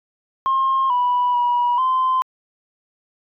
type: tone with pitch steps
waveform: sine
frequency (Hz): 1067 / 983 / 969 / 1035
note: C6 / B5 / B5 / C6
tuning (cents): +34 / -8 / -33 / -19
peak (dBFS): -14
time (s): 0.46-2.22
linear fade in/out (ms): 0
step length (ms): 440
effects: tanh soft clip ceiling -12 dBFS